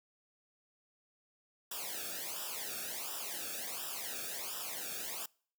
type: noise with flanger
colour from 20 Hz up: white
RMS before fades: -41 dBFS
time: 1.71-5.26 s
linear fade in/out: 5 ms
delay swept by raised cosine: 0.46 to 1.01 ms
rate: 1.4 Hz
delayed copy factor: -1
effects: noise-tail reverb RT60 0.5 s tail -26 dB re dry